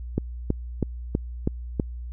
click train, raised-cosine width 3 ms, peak -9 dBFS, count 6, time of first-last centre 0.18-1.798 s, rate 3.09 Hz, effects added 60 Hz sine -32 dBFS peak until 2.12 s

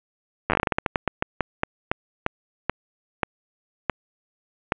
slowing click train, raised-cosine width 0.5 ms, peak -5 dBFS, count 23, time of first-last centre 0.5-4.722 s, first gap 9 ms, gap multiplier 1.24, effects resampled to 8000 Hz + 7-bit

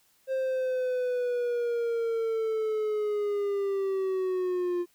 triangle linear sweep, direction down, 530 to 349.2 Hz, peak -24 dBFS, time 0.27-4.86 s, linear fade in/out 50 ms, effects white hiss -66 dBFS RMS until 4.94 s

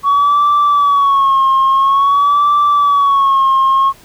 sine tone with vibrato, 1118 Hz, C#6, 14 cents sharp, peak -6 dBFS, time 0.03-3.93 s, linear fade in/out 50 ms, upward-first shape sine, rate 0.49 Hz, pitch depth 75 cents each way, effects tanh soft clip ceiling -6 dBFS + pink hiss -43 dBFS RMS until 4.04 s

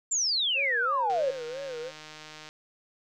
sine exponential sweep, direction down, 7459 to 492.2 Hz, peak -24 dBFS, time 0.11-1.31 s, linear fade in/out 10 ms
triangle tone with vibrato, 513 Hz, C5, 34 cents flat, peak -32 dBFS, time 0.54-1.92 s, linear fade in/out 50 ms, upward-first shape sine, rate 3 Hz, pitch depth 150 cents each way
click train, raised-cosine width 0.2 ms, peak -27 dBFS, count 215, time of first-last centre 1.1-2.49 s, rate 154 Hz
effects none

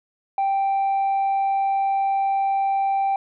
sine tone with tanh clipping, 784 Hz, G5, in tune, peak -19 dBFS, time 0.38-3.16 s, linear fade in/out 2 ms, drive 1 dB, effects none

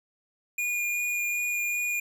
square tone with vibrato, 2432 Hz, D#7, 40 cents flat, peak -27 dBFS, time 0.58-2 s, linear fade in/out 5 ms, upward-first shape sine, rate 2.6 Hz, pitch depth 10 cents each way, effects none

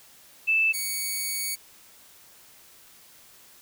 sine / 5% pulse tone pair in turn, 2637 / 2237 Hz, E7 / C#7, 0 / +15 cents, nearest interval minor third, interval 285 cents, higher first, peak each -19 / -18 dBFS, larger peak second, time 0.47-0.73 / 0.73-1.56 s, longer second, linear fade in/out 20 ms, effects white hiss -53 dBFS RMS until 3.61 s

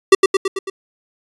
square tone with echo, 386.9 Hz, G4, 23 cents flat, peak -4 dBFS, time 0.12-0.15 s, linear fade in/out 5 ms, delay 110 ms, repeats 5, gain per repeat -4 dB, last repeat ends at 0.7 s, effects resampled to 24000 Hz

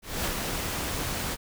pink noise with ADSR envelope, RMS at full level -28 dBFS, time 0.02-1.37 s, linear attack 230 ms, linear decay 51 ms, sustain -3 dB, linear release 40 ms, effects none

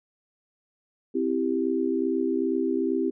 sine chord, C major, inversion none, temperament equal, 261.6 / 329.6 / 392 Hz, C4 / E4 / G4, 0 / 0 / 0 cents, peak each -27 dBFS, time 1.14-3.11 s, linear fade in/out 20 ms, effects none

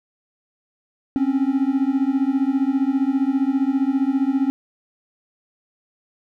triangle beating tone pair, 263.1 / 278.1 Hz, C4 / C#4, +10 / +6 cents, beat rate 15 Hz, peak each -18 dBFS, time 1.16-4.5 s, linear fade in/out 0 ms, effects none

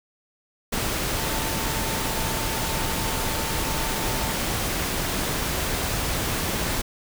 sine tone in noise, 894 Hz, A5, 27 cents sharp, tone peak -35 dBFS, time 1.17-4.33 s, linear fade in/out 10 ms, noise pink, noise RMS -26 dBFS, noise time 0.72-6.82 s, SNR -12 dB, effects none

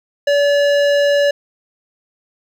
sine tone with hard clipping, 573 Hz, D5, 43 cents flat, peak -13 dBFS, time 0.27-1.31 s, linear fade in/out 5 ms, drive 15 dB, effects none

